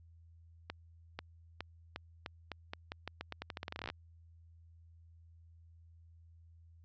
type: accelerating click train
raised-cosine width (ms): 0.3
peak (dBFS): -24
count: 25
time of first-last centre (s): 0.7-3.901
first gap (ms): 490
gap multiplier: 0.85
effects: added 83 Hz sine -57 dBFS peak until 6.84 s + resampled to 16000 Hz